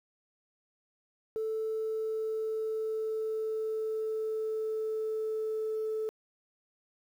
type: tone with pitch glide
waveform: sine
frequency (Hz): 440 to 436.5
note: A4 to A4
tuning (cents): 0 to -14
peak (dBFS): -29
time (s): 1.36-6.09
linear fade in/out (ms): 0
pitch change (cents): -14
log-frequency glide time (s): 1.7-5.97
effects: tanh soft clip ceiling -27 dBFS + 10-bit